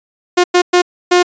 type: tone bursts at uneven times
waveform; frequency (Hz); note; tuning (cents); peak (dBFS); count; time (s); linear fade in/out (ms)
sawtooth; 356.8; F4; +37; -3; 4; 0.37-0.44 / 0.54-0.62 / 0.73-0.82 / 1.11-1.23; 10
effects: resampled to 16000 Hz